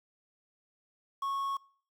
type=tone with quantisation; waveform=triangle; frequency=1100 Hz; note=C#6; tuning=14 cents flat; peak=-29 dBFS; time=1.22-1.57 s; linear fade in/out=5 ms; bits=9; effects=noise-tail reverb RT60 0.5 s tail -24 dB re dry